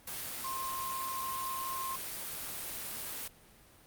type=tone in noise; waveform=sine; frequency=1057 Hz; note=C6; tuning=17 cents sharp; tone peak=-36 dBFS; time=0.44-1.96 s; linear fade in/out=5 ms; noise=white; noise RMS=-40 dBFS; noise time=0.07-3.28 s; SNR=+1 dB; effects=pink hiss -59 dBFS RMS until 3.86 s + Opus 32 kbps